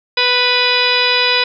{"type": "harmonic tone", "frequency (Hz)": 494.5, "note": "B4", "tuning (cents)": 2, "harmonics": [1, 2, 3, 4, 5, 6, 7, 8, 10], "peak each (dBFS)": [-21, -21, -22, -22, -17, -22, -21, -18, -21], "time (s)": [0.17, 1.44], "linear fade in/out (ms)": 5, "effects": []}